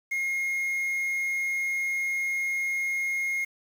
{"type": "tone with quantisation", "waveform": "triangle", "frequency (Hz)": 2145, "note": "C7", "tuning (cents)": 42, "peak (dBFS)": -24, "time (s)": [0.11, 3.45], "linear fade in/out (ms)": 10, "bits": 8, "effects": []}